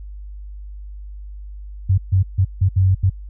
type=tone bursts at uneven times; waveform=sine; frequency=94.6 Hz; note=F#2; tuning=39 cents sharp; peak=-11 dBFS; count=6; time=1.89-1.98 / 2.12-2.23 / 2.38-2.45 / 2.61-2.69 / 2.76-2.95 / 3.03-3.1 s; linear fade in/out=10 ms; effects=added 50 Hz sine -31 dBFS peak until 3.29 s